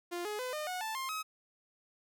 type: tone with pitch steps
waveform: sawtooth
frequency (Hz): 349.2 / 420.1 / 505.4 / 608 / 731.4 / 879.9 / 1058.6 / 1273.5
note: F4 / G#4 / B4 / D#5 / F#5 / A5 / C6 / D#6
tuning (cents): 0 / +20 / +40 / -40 / -20 / 0 / +20 / +40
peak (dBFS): -32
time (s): 0.11-1.23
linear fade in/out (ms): 20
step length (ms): 140
effects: none